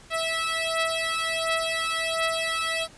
10% pulse beating tone pair, 653 / 654.4 Hz, E5 / E5, -17 / -13 cents, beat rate 1.4 Hz, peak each -19 dBFS, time 0.1-2.88 s, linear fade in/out 50 ms, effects pink hiss -50 dBFS RMS until 2.97 s + resampled to 22050 Hz

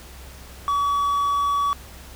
triangle tone, 1137 Hz, C#6, 44 cents sharp, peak -17 dBFS, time 0.68-1.73 s, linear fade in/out 0 ms, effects added 65 Hz sine -42 dBFS peak until 2.15 s + pink hiss -44 dBFS RMS until 2.15 s

